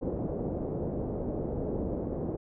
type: low-pass noise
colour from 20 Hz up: white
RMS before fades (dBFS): -33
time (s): 0.01-2.37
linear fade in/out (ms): 20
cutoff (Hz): 510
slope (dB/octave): 24
effects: none